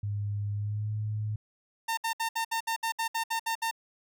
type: tone with pitch glide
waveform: sine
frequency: 102.6 to 106.77 Hz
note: G#2 to G#2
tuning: -21 to +48 cents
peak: -29 dBFS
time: 0.03-1.36 s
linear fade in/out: 5 ms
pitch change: +69 cents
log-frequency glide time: 0.53-0.91 s
type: tone bursts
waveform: sawtooth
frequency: 908 Hz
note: A#5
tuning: 46 cents flat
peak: -24 dBFS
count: 12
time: 1.88-3.712 s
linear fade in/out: 10 ms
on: 94 ms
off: 64 ms
effects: none